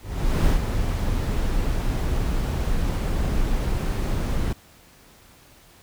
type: noise with ADSR envelope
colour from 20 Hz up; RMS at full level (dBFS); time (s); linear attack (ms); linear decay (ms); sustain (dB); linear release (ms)
brown; -17; 0-4.53; 490; 93; -6; 4
effects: pink hiss -52 dBFS RMS until 5.82 s